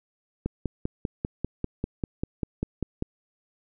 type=click train; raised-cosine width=3 ms; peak=-14 dBFS; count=14; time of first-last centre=0.46-3.024 s; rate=5.07 Hz; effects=none